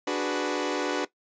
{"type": "chord", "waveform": "sawtooth", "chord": "G# half-diminished seventh", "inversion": "second", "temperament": "equal", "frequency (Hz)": [293.7, 370, 415.3, 493.9], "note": ["D4", "F#4", "G#4", "B4"], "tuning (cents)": [0, 0, 0, 0], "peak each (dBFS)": [-26, -27, -32, -28], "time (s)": [0.07, 1.05], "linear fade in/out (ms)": 5, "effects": ["noise-tail reverb RT60 0.1 s tail -17 dB re dry", "resampled to 16000 Hz"]}